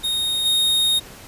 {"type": "tone with level steps", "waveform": "45% pulse", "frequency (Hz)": 3720, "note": "A#7", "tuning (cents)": -4, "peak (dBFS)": [-20, -16], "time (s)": [0.03, 1], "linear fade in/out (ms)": 20, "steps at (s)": 0.45, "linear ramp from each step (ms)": 10, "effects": ["pink hiss -41 dBFS RMS until 1.27 s", "resampled to 32000 Hz"]}